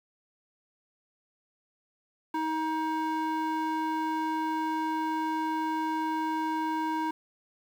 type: tone with band-pass filter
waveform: square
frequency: 315.9 Hz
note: D#4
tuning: 26 cents sharp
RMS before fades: -30 dBFS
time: 2.34-7.11 s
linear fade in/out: 5 ms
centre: 850 Hz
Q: 1.6
effects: 9-bit